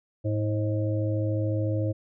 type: harmonic tone with a mistuned harmonic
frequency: 106.6 Hz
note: G#2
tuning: 46 cents sharp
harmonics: 1 / 3 / 5 / 6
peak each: -25 / -31 / -32 / -39 dBFS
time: 0.24-1.93 s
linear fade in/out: 20 ms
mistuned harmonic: 6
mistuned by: -35 cents
effects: none

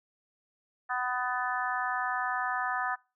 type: harmonic tone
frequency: 250 Hz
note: B3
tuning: 21 cents sharp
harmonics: 3 / 4 / 5 / 6 / 7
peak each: -34 / -36 / -34 / -36 / -35 dBFS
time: 0.89-2.96 s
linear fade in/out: 20 ms
effects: noise-tail reverb RT60 0.3 s tail -25 dB re dry

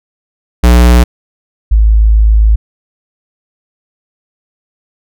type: tone pair in turn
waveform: square / sine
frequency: 60.3 / 53.72 Hz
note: B1 / A1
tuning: -41 / -41 cents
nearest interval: major second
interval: 200 cents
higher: first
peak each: -3 dBFS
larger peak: neither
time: 0.63-1.04 / 1.71-2.56 s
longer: second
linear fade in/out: 10 ms
effects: none

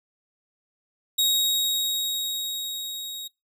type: tone with level ramp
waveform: sawtooth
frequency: 3778 Hz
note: A#7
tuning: 22 cents sharp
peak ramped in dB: -16 to -31 dBFS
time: 1.18-3.28 s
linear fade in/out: 10 ms
effects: noise-tail reverb RT60 0.2 s tail -21 dB re dry

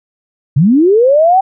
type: linear sweep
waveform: sine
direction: up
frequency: 123.47 to 784 Hz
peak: -5 dBFS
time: 0.56-1.41 s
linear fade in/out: 10 ms
effects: none

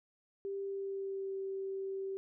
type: tone with pitch glide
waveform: sine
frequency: 394.4 to 387.2 Hz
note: G4 to G4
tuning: +11 to -21 cents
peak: -36 dBFS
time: 0.45-2.17 s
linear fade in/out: 0 ms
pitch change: -32 cents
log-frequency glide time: 0.6-1.37 s
effects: none

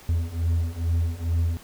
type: beating tone pair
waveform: triangle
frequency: 82.41 / 84.71 Hz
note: E2 / E2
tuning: 0 / +48 cents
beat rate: 2.3 Hz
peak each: -24 / -22 dBFS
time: 0.09-1.57 s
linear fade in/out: 0 ms
effects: pink hiss -48 dBFS RMS until 1.63 s

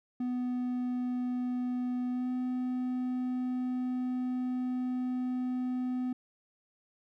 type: tone with pitch glide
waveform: triangle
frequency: 248.6 to 252.1 Hz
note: B3 to B3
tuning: +12 to +36 cents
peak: -28 dBFS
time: 0.2-6.13 s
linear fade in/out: 5 ms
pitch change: +24 cents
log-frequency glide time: 2.11-2.3 s
effects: none

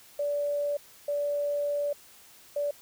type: tone bursts at uneven times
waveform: sine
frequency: 579 Hz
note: D5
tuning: 25 cents flat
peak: -26 dBFS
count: 3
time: 0.19-0.77 / 1.08-1.93 / 2.56-2.71 s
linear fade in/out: 5 ms
effects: white hiss -54 dBFS RMS until 2.81 s

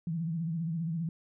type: tone with vibrato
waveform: sine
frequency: 164.81 Hz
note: E3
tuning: in tune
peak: -30 dBFS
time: 0.07-1.09 s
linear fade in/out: 2 ms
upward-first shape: sine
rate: 15 Hz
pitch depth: 90 cents each way
effects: none

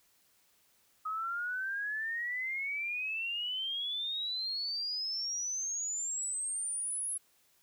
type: exponential sweep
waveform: sine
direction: up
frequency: 1257 to 10880 Hz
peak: -33 dBFS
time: 1.05-7.18 s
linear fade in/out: 10 ms
effects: white hiss -69 dBFS RMS until 7.62 s

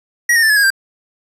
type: tone with pitch steps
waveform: square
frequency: 1906 / 1835.8 / 1768.1 / 1703 / 1640.2 / 1579.8 Hz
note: A#6 / A#6 / A6 / G#6 / G#6 / G6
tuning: +38 / -27 / +8 / +43 / -22 / +13 cents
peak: -10 dBFS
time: 0.29-0.704 s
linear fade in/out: 5 ms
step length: 69 ms
effects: resampled to 32000 Hz + 8-bit

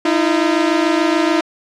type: tone pair together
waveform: sawtooth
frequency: 311.1 / 338 Hz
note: D#4 / E4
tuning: 0 / +43 cents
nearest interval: minor second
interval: 143 cents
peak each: -12 dBFS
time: 0.05-1.41 s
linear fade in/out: 5 ms
effects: low-pass 5000 Hz 12 dB/octave

